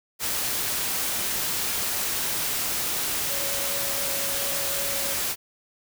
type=tone in noise; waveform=sine; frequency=558 Hz; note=C#5; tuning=11 cents sharp; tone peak=-36 dBFS; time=3.27-5.17 s; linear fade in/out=50 ms; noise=white; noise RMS=-27 dBFS; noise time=0.19-5.36 s; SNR=-12 dB; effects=none